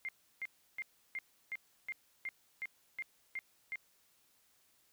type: tone bursts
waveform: sine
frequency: 2108 Hz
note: C7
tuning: 12 cents sharp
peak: -37 dBFS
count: 11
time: 0.05-3.757 s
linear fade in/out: 0 ms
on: 37 ms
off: 330 ms
effects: white hiss -71 dBFS RMS until 4.92 s